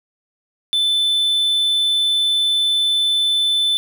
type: tone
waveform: triangle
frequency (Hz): 3520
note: A7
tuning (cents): 0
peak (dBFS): -13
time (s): 0.73-3.77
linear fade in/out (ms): 0
effects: none